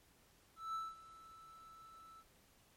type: tone with ADSR envelope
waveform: triangle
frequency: 1318.5 Hz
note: E6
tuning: in tune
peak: -36 dBFS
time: 0.56-2.24 s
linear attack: 190 ms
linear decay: 200 ms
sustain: -18 dB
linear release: 54 ms
effects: pink hiss -69 dBFS RMS until 2.76 s + MP3 64 kbps